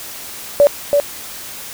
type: tone with echo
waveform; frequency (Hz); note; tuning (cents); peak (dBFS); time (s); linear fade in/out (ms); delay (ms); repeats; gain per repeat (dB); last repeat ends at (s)
sine; 575; D5; -37; -5; 0.6-0.67; 0; 330; 1; -4; 1
effects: white hiss -31 dBFS RMS until 1.73 s